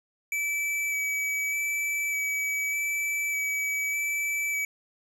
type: tone with vibrato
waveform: square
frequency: 2297 Hz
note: D7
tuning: 39 cents flat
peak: -27 dBFS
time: 0.32-4.65 s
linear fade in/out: 2 ms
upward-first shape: square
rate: 0.83 Hz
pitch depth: 11 cents each way
effects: none